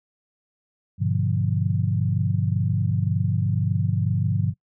sine chord, G# diminished seventh, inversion none, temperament equal with one note detuned, 101.51 / 123.47 / 146.83 / 174.61 Hz, G#2 / B2 / D3 / F3, -39 / 0 / 0 / 0 cents, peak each -23 / -26 / -26 / -27 dBFS, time 0.98-4.54 s, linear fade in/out 50 ms, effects noise-tail reverb RT60 0.1 s tail -23 dB re dry

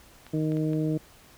clicks, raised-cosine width 0.3 ms, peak -30 dBFS, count 4, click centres 0.266 / 0.52 / 0.57 / 0.733 s
harmonic tone, 155.56 Hz, D#3, in tune, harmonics 1 / 2 / 3 / 4, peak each -27 / -27 / -34 / -39 dBFS, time 0.33-0.98 s, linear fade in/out 10 ms
effects pink hiss -54 dBFS RMS until 1.37 s

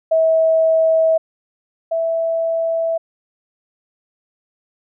sine tone pair in turn, 646 / 658.4 Hz, E5 / E5, -35 / -2 cents, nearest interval unison, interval 33 cents, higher second, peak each -11 / -16 dBFS, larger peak first, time 0.11-1.18 / 1.91-2.98 s, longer neither, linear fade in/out 10 ms, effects none

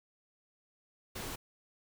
pink noise, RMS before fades -41 dBFS, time 1.15-1.36 s, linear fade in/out 10 ms, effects none

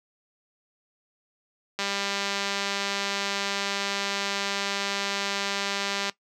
click train, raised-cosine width 0.2 ms, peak -11 dBFS, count 858, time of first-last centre 1.79-6.097 s, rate 199 Hz, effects noise-tail reverb RT60 0.1 s tail -18 dB re dry + high-pass 150 Hz 12 dB/octave

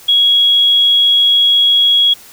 sine tone, 3322 Hz, G#7, in tune, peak -7 dBFS, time 0.08-2.14 s, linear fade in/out 10 ms, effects white hiss -39 dBFS RMS until 2.32 s

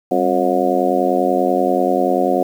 harmonic tone with a mistuned harmonic, 90.3 Hz, F#2, 42 cents flat, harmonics 2 / 3 / 4 / 5 / 6 / 7 / 8, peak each -25 / -21 / -20 / -24 / -20 / -23 / -19 dBFS, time 0.11-2.43 s, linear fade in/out 5 ms, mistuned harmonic 2, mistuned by +130 cents, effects 7-bit

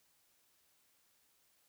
silence, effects white hiss -73 dBFS RMS until 1.68 s

